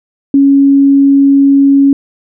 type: tone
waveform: sine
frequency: 277.2 Hz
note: C#4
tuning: in tune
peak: -3 dBFS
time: 0.34-1.93 s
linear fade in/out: 2 ms
effects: none